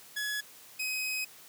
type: tone pair in turn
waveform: sawtooth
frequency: 1691 / 2527 Hz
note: G#6 / D#7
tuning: +31 / +26 cents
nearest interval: perfect fifth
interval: 695 cents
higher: second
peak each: -28 dBFS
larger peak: neither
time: 0.16-0.41 / 0.79-1.25 s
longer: second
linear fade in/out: 10 ms
effects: white hiss -53 dBFS RMS until 1.48 s + high-pass 100 Hz 12 dB/octave